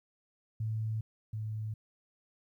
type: tone pair in turn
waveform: sine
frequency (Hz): 110 / 108.55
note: A2 / A2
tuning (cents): 0 / -23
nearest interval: unison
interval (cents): 23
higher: first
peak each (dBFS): -31 / -34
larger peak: first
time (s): 0.6-1.01 / 1.33-1.74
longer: neither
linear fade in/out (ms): 5
effects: 12-bit